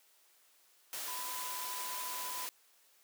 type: tone in noise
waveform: sine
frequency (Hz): 1000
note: B5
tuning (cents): +21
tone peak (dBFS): -43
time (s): 1.08-2.46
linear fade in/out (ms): 0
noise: white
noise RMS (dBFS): -41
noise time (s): 0.93-2.49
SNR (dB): -5
effects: white hiss -67 dBFS RMS until 3.03 s + high-pass 400 Hz 12 dB/octave